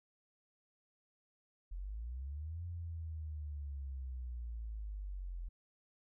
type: linear two-way sweep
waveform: sine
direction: up then down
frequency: 41.84 to 87.31 to 41.84 Hz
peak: -40 dBFS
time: 1.71-5.49 s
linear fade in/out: 10 ms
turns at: 2.65 s
effects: none